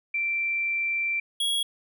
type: tone pair in turn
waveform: sine / square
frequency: 2349 / 3322 Hz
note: D7 / G#7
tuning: 0 / 0 cents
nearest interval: tritone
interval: 600 cents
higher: second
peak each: -24 dBFS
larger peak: neither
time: 0.14-1.2 / 1.4-1.63 s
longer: first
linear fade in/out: 5 ms
effects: none